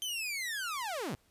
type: linear sweep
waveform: sawtooth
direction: down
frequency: 3136 to 96.6 Hz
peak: -31 dBFS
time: 0.02-1.15 s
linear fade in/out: 0 ms
effects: pink hiss -69 dBFS RMS until 1.3 s + resampled to 32000 Hz